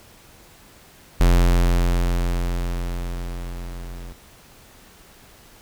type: tone with level ramp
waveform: square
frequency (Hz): 43.65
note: F1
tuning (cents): 0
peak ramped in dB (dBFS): -12 to -34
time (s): 1.2-4.13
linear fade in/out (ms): 10
effects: pink hiss -49 dBFS RMS until 5.61 s